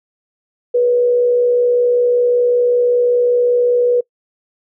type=tone with frequency modulation; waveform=sine; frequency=487.2 Hz; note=B4; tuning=24 cents flat; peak=-10 dBFS; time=0.74-4.01 s; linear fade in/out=10 ms; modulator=65.2 Hz; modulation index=0.24; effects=noise-tail reverb RT60 0.1 s tail -23 dB re dry